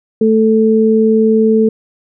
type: tone pair together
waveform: sine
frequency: 220 / 440 Hz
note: A3 / A4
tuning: 0 / 0 cents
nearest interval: octave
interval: 1200 cents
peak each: -10 dBFS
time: 0.21-1.69 s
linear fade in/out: 5 ms
effects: none